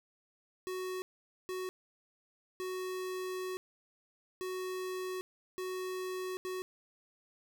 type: tone bursts at uneven times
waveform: square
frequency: 370.7 Hz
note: F#4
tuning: 3 cents sharp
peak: -37 dBFS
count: 6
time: 0.67-1.02 / 1.49-1.69 / 2.6-3.57 / 4.41-5.21 / 5.58-6.37 / 6.45-6.62 s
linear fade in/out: 0 ms
effects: none